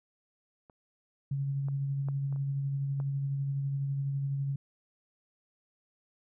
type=clicks; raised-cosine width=1 ms; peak=-40 / -34 / -30 / -38 / -40 / -31 dBFS; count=6; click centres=0.698 / 1.685 / 2.086 / 2.326 / 2.361 / 3.001 s
type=tone with tremolo; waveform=sine; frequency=138.59 Hz; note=C#3; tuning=in tune; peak=-28 dBFS; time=1.31-4.56 s; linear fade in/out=5 ms; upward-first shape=sine; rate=12 Hz; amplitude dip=25%
effects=none